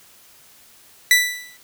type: tone with exponential decay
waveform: sawtooth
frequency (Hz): 1975.5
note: B6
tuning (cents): 0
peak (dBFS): -5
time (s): 1.11-1.57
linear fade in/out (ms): 1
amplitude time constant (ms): 100
effects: white hiss -50 dBFS RMS until 1.63 s